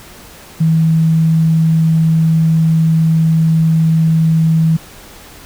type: tone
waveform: sine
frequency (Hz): 161.2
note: E3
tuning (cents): -38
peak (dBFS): -8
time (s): 0.6-4.77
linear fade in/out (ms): 10
effects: pink hiss -37 dBFS RMS until 5.45 s